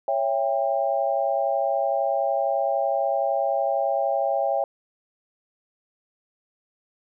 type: chord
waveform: sine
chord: C# diminished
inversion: none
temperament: just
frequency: 554.4 / 665.2 / 798.3 Hz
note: C#5 / E5 / G5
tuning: 0 / +16 / +31 cents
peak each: -25 dBFS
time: 0.08-4.64 s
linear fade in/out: 2 ms
effects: none